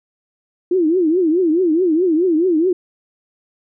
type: tone with vibrato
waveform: sine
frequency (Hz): 340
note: F4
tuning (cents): -46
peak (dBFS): -12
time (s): 0.71-2.73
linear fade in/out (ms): 5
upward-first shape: triangle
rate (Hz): 4.7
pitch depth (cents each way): 220
effects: none